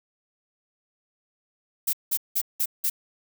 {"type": "noise bursts", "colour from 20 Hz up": "violet", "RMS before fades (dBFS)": -24, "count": 5, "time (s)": [1.87, 2.9], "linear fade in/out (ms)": 10, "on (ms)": 62, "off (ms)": 180, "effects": []}